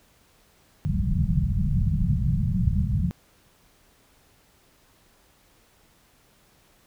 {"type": "low-pass noise", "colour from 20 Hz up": "white", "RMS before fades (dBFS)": -23, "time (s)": [0.85, 3.11], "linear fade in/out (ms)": 0, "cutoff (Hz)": 200, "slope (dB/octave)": 96, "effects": ["pink hiss -60 dBFS RMS until 6.86 s"]}